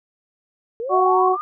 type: linear sweep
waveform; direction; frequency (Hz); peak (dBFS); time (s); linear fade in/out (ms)
sine; up; 440 to 1244.5; -24; 0.8-1.41; 0
type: harmonic tone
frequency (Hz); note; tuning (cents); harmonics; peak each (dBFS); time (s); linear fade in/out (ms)
371.1; F#4; +5; 1 / 2 / 3; -18 / -18 / -18; 0.89-1.37; 50
effects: none